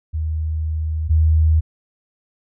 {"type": "tone pair in turn", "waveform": "sine", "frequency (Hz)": [78.6, 79.03], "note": ["D#2", "D#2"], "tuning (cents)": [18, 28], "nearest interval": "unison", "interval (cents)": 10, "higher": "second", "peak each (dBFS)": [-19, -11], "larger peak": "second", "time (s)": [[0.13, 1.09], [1.09, 1.61]], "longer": "first", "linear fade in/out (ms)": 20, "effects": []}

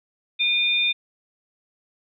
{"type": "tone pair together", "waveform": "sine", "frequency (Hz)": [2441, 3610], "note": ["D#7", "A7"], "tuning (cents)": [-34, 44], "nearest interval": "perfect fifth", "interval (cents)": 678, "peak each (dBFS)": -21, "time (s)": [0.39, 0.93], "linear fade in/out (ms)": 20, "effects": []}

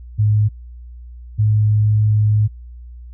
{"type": "tone pair in turn", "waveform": "sine", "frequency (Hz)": [105.9, 106.46], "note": ["G#2", "G#2"], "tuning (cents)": [34, 43], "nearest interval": "unison", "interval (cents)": 9, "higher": "second", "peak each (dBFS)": -11, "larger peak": "neither", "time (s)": [[0.18, 0.49], [1.38, 2.48]], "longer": "second", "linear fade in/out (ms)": 20, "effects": ["added 60 Hz sine -33 dBFS peak until 3.13 s"]}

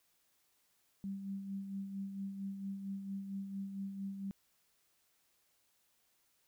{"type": "tone with tremolo", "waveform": "sine", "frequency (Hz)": 196, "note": "G3", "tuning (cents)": 0, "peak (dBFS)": -37, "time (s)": [1.04, 4.31], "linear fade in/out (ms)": 0, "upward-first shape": "sine", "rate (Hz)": 4.4, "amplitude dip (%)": 50, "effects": ["white hiss -75 dBFS RMS until 6.47 s"]}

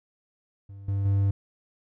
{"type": "tone with level steps", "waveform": "triangle", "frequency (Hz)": 99, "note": "G2", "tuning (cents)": 18, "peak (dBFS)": [-38, -22, -18], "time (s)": [0.69, 1.31], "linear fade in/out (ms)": 5, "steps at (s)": [0.88, 1.05], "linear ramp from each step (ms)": 5, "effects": []}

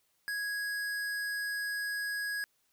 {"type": "tone with hard clipping", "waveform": "sine", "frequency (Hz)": 1660, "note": "G#6", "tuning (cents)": -1, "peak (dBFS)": -34, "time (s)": [0.28, 2.44], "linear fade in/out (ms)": 0, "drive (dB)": 17, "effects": ["white hiss -74 dBFS RMS until 2.72 s"]}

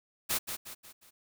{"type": "noise with echo", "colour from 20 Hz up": "white", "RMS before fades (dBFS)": -30, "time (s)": [0.29, 0.39], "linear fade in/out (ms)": 20, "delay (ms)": 180, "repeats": 4, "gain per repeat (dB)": -7, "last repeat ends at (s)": 1.11, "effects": []}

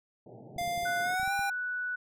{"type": "band-pass noise", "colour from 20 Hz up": "pink", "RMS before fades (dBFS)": -49, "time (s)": [0.26, 1.15], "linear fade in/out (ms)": 5, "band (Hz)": [110, 820], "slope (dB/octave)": 96}
{"type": "clicks", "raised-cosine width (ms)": 5, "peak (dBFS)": -35, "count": 9, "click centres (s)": [0.564, 0.613, 0.677, 0.777, 0.832, 1.198, 1.231, 1.277, 1.393]}
{"type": "tone with pitch glide", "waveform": "square", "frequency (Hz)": [698.5, 797.7], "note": ["F5", "G5"], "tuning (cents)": [0, 30], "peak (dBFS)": -31, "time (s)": [0.58, 1.5], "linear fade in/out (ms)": 5, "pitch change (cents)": 230, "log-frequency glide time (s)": [1.02, 1.33]}
{"type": "tone", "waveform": "sine", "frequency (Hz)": 1480, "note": "F#6", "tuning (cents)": 0, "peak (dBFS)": -31, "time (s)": [0.85, 1.96], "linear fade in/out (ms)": 10}
{"effects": []}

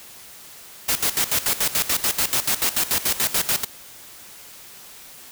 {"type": "noise with tremolo", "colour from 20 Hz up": "white", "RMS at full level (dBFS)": -20, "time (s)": [0.88, 3.65], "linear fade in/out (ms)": 10, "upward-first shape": "square", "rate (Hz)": 6.9, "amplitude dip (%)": 80, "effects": ["white hiss -43 dBFS RMS until 5.31 s"]}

